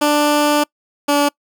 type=tone pair in turn; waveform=15% pulse; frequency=295.1 / 288.5 Hz; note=D4 / D4; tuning=+8 / -31 cents; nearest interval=unison; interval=39 cents; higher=first; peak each=-6 dBFS; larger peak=neither; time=0.01-0.64 / 1.08-1.29 s; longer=first; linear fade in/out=10 ms; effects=noise-tail reverb RT60 0.1 s tail -26 dB re dry